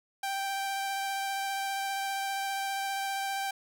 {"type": "tone with vibrato", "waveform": "sawtooth", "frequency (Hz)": 784, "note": "G5", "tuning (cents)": 0, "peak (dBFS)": -27, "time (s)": [0.23, 3.51], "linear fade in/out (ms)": 5, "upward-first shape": "sine", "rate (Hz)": 15, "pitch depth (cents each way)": 10, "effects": []}